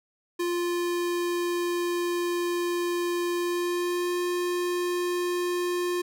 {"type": "tone with pitch glide", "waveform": "square", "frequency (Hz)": [349.2, 354.3], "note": ["F4", "F4"], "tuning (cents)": [0, 25], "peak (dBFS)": -26, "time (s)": [0.39, 6.02], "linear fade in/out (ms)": 10, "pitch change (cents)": 25, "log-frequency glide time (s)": [3.36, 4.2], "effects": []}